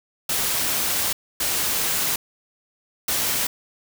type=noise bursts at uneven times; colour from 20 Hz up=white; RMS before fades=-23 dBFS; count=3; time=0.29-1.13 / 1.4-2.16 / 3.08-3.47 s; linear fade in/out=5 ms; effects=none